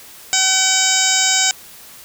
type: harmonic tone with a mistuned harmonic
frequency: 760 Hz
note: F#5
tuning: 46 cents sharp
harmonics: 1 / 2 / 3 / 4 / 5 / 6 / 7 / 8 / 9 / 10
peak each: -25 / -23 / -23 / -23 / -23 / -25 / -23 / -25 / -19 / -19 dBFS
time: 0.33-1.51 s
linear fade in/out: 0 ms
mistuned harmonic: 6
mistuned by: +62 cents
effects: white hiss -40 dBFS RMS until 2.04 s